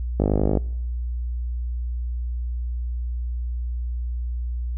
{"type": "click train", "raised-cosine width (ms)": 2, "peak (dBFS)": -7, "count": 20, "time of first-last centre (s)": [0.2, 0.573], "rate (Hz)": 51, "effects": ["noise-tail reverb RT60 0.9 s tail -25 dB re dry", "added 60 Hz sine -24 dBFS peak until 4.77 s"]}